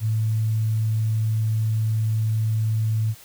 sine tone, 110 Hz, A2, in tune, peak -19 dBFS, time 0-3.15 s, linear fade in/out 50 ms, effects white hiss -47 dBFS RMS until 3.24 s

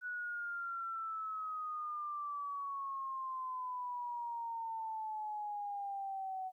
sine exponential sweep, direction down, 1480 to 746 Hz, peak -38 dBFS, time 0.01-6.52 s, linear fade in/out 50 ms, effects 13-bit

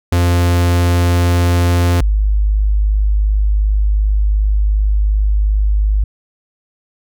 45% pulse / sine tone pair in turn, 87.31 / 51.35 Hz, F2 / G#1, 0 / -19 cents, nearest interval major sixth, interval 919 cents, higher first, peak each -10 dBFS, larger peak neither, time 0.12-2.01 / 2.01-6.04 s, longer second, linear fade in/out 5 ms, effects none

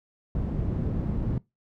white low-pass noise, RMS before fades -28 dBFS, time 0.35-1.38 s, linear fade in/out 2 ms, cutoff 150 Hz, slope 12 dB/octave, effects noise-tail reverb RT60 0.2 s tail -22 dB re dry

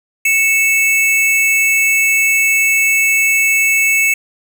square tone pair together, 2215 / 2634 Hz, C#7 / E7, -2 / -2 cents, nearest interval minor third, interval 300 cents, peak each -14 dBFS, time 0.25-4.14 s, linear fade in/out 5 ms, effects none

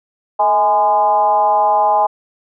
sine tone with frequency modulation, 830.6 Hz, G#5, in tune, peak -10 dBFS, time 0.39-2.07 s, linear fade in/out 10 ms, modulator 194 Hz, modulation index 0.9, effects none

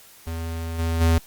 square tone with level steps, 82.41 Hz, E2, in tune, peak -28 / -22 / -16 dBFS, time 0.27-1.18 s, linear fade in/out 0 ms, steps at 0.78 / 1 s, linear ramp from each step 20 ms, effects white hiss -49 dBFS RMS until 1.26 s + Opus 48 kbps

